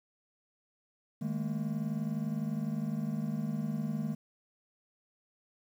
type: chord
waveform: triangle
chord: D# suspended fourth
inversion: none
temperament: equal with one note detuned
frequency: 155.56 / 207.7 / 227.4 Hz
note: D#3 / G#3 / A#3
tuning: 0 / 0 / -43 cents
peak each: -34 dBFS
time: 1.21-4.15 s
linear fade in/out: 10 ms
effects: 10-bit